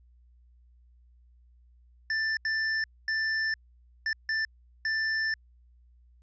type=tone bursts at uneven times; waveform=square; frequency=1770 Hz; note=A6; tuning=10 cents sharp; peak=-27 dBFS; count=6; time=2.1-2.37 / 2.45-2.84 / 3.08-3.54 / 4.06-4.13 / 4.29-4.45 / 4.85-5.34 s; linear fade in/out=2 ms; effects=added 60 Hz sine -56 dBFS peak until 6.22 s + resampled to 16000 Hz